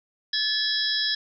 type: tone cluster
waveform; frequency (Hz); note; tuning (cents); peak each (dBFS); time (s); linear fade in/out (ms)
sine; 1728 / 3322 / 3941 / 4970 / 5270; A6 / G#7 / B7 / D#8 / E8; -32 / 0 / -4 / -3 / -1; -29; 0.33-1.15; 5
effects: none